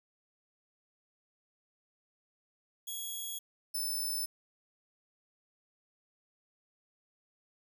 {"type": "tone pair in turn", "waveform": "5% pulse", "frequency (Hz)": [3336, 5279], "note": ["G#7", "E8"], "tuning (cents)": [7, 2], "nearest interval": "minor sixth", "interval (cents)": 795, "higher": "second", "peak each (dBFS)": [-30, -27], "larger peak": "second", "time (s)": [[2.87, 3.39], [3.74, 4.26]], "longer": "neither", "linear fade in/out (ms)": 10, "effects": []}